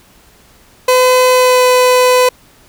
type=tone with pitch glide; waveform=30% pulse; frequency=507 to 502.6 Hz; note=B4 to B4; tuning=+45 to +30 cents; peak=-4 dBFS; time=0.88-2.29 s; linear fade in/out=5 ms; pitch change=-15 cents; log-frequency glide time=1.32-1.64 s; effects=pink hiss -46 dBFS RMS until 2.68 s